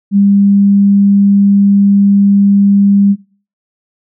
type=tone; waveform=sine; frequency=200 Hz; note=G3; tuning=35 cents sharp; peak=-5 dBFS; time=0.11-3.16 s; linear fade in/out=50 ms; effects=noise-tail reverb RT60 0.4 s tail -19 dB re dry